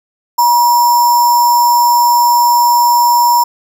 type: tone with sample-and-hold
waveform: sine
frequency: 960 Hz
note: B5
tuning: 49 cents flat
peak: -6 dBFS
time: 0.38-3.44 s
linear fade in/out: 10 ms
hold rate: 6300 Hz
effects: none